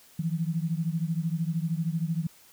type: beating tone pair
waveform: sine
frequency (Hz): 160 / 173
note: D#3 / F3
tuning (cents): +49 / -16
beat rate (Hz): 13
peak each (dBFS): -28 / -30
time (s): 0.19-2.27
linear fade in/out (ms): 5
effects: white hiss -56 dBFS RMS until 2.52 s